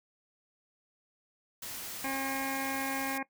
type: noise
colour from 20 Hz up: white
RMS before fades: -41 dBFS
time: 1.62-3.18 s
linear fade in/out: 5 ms
type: harmonic tone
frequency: 269.8 Hz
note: C#4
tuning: 47 cents flat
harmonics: 1 / 2 / 3 / 4 / 6 / 7 / 8 / 9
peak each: -37 / -42 / -38 / -42 / -41 / -46 / -42 / -44 dBFS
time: 2.04-3.23 s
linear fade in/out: 5 ms
effects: noise-tail reverb RT60 0.1 s tail -18 dB re dry